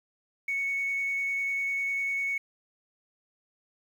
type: tone with vibrato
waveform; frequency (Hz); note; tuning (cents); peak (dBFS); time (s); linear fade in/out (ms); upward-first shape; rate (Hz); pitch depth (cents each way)
sine; 2217; C#7; 0; -26; 0.48-2.38; 5; sine; 10; 9
effects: tanh soft clip ceiling -22 dBFS + 9-bit